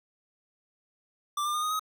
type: tone with pitch steps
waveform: square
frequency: 1177 / 1198.3 / 1219.9 / 1242 / 1264.4 Hz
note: D6 / D6 / D#6 / D#6 / D#6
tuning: +3 / +34 / -35 / -3 / +27 cents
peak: -28 dBFS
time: 1.37-1.795 s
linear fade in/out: 5 ms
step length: 85 ms
effects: none